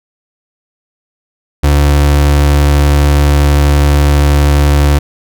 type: tone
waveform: 35% pulse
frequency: 72.2 Hz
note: D2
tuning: 29 cents flat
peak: -4 dBFS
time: 1.63-4.99 s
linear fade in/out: 10 ms
effects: none

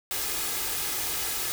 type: noise with comb filter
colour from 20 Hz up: white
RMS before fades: -30 dBFS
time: 0.11-1.52 s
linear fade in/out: 0 ms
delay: 2.4 ms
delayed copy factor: +0.5
effects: none

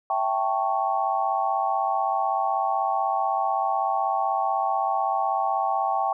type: chord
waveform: sine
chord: A dominant seventh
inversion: second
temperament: equal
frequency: 659.3 / 784 / 880 / 1108.7 Hz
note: E5 / G5 / A5 / C#6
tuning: 0 / 0 / 0 / 0 cents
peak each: -30 / -24 / -29 / -28 dBFS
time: 0.1-6.13 s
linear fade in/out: 2 ms
effects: none

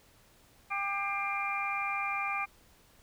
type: harmonic tone with a mistuned harmonic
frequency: 397.9 Hz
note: G4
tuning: 26 cents sharp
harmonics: 2 / 3 / 4 / 5 / 6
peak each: -37 / -35 / -45 / -42 / -34 dBFS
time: 0.7-2.46 s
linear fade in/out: 20 ms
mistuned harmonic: 5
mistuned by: +91 cents
effects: pink hiss -62 dBFS RMS until 3.02 s

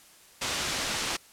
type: low-pass noise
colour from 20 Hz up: white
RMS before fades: -31 dBFS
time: 0.41-1.17 s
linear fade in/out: 10 ms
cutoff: 5700 Hz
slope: 12 dB/octave
effects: white hiss -55 dBFS RMS until 1.32 s + low-pass 12000 Hz 12 dB/octave

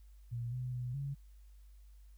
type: tone with pitch steps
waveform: sine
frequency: 118.8 / 126 / 123.9 / 139.3 Hz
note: A#2 / B2 / B2 / C#3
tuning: +33 / +35 / +6 / +9 cents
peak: -36 dBFS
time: 0.31-1.15 s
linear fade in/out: 20 ms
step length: 210 ms
effects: added 50 Hz sine -54 dBFS peak until 2.17 s + white hiss -75 dBFS RMS until 2.17 s

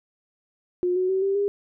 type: tone with pitch steps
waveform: sine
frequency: 358.2 / 369.1 / 380.4 / 392 / 403.9 Hz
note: F4 / F#4 / F#4 / G4 / G#4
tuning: +44 / -4 / +48 / 0 / -48 cents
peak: -20 dBFS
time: 0.83-1.48 s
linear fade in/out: 0 ms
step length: 130 ms
effects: none

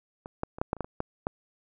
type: clicks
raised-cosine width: 1 ms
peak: -25 / -15 / -26 / -12 / -12 / -30 / -15 / -27 / -15 / -14 dBFS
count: 10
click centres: 0.259 / 0.434 / 0.585 / 0.615 / 0.731 / 0.767 / 0.807 / 0.845 / 1.004 / 1.269 s
effects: none

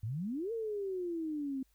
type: exponential two-way sweep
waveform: sine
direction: up then down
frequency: 99.8 to 466.2 to 260.2 Hz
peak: -34 dBFS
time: 0.03-1.63 s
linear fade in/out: 5 ms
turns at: 0.52 s
effects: added 50 Hz sine -69 dBFS peak until 1.74 s + white hiss -75 dBFS RMS until 1.74 s

